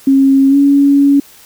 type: tone with pitch glide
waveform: sine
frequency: 271.2 to 281.1 Hz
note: C#4 to C#4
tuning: -38 to +24 cents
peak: -5 dBFS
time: 0.07-1.2 s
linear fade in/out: 5 ms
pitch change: +62 cents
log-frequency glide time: 0.49-0.56 s
effects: white hiss -41 dBFS RMS until 1.45 s